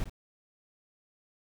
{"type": "noise with echo", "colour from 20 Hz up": "brown", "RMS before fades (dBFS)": -30, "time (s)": [0, 0.04], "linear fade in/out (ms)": 0, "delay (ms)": 56, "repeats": 1, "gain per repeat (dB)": -12, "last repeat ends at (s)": 0.096, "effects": []}